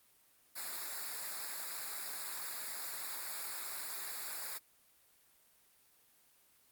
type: noise with comb filter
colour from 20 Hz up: white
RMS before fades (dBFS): -42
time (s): 0.55-4.59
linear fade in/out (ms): 20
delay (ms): 0.33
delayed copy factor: -0.85
effects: white hiss -68 dBFS RMS until 6.71 s + Opus 32 kbps